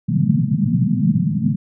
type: band-pass noise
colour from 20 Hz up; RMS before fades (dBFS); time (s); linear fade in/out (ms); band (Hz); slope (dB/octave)
white; -17; 0.08-1.56; 10; 110 to 240; 96
effects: none